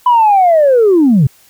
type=linear sweep; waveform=sine; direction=down; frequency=1004 to 119.9 Hz; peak=-4 dBFS; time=0.06-1.27 s; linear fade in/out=5 ms; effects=tanh soft clip ceiling -2 dBFS + white hiss -47 dBFS RMS until 1.49 s